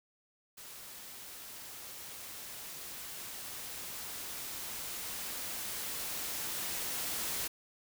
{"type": "noise with level ramp", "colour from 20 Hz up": "white", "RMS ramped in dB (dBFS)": [-49, -36], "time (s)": [0.57, 7.48], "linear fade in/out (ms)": 10, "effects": []}